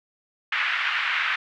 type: band-pass noise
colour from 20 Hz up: pink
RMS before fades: -25 dBFS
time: 0.52-1.36 s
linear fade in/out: 5 ms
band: 1400 to 2700 Hz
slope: 24 dB/octave
effects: none